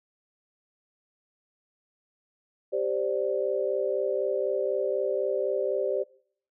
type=chord; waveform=sine; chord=G suspended fourth; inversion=none; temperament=equal; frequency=392 / 523.3 / 587.3 Hz; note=G4 / C5 / D5; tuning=0 / 0 / 0 cents; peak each=-29 dBFS; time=2.72-6.04 s; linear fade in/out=20 ms; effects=noise-tail reverb RT60 0.6 s tail -23 dB re dry